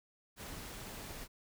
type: noise with amplitude modulation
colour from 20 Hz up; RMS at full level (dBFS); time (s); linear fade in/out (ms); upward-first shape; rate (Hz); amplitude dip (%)
pink; -45; 0.36-1.28; 50; sine; 233; 30
effects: none